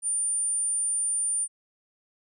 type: tone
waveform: sine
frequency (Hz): 9190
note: D9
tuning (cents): -39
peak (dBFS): -24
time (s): 0.02-1.48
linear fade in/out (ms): 50
effects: none